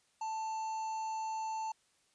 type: harmonic tone with a mistuned harmonic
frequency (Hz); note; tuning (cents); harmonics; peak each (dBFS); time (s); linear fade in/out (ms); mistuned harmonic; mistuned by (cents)
880; A5; 0; 1 / 3 / 5 / 7 / 8; -35 / -55 / -57 / -55 / -57; 0.21-1.72; 5; 3; +40
effects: white hiss -72 dBFS RMS until 2.14 s + resampled to 22050 Hz